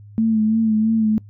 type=tone with vibrato; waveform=sine; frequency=220 Hz; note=A3; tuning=in tune; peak=-14 dBFS; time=0.18-1.18 s; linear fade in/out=0 ms; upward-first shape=sine; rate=3 Hz; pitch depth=38 cents each way; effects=noise-tail reverb RT60 0.1 s tail -22 dB re dry + added 103 Hz sine -39 dBFS peak until 1.29 s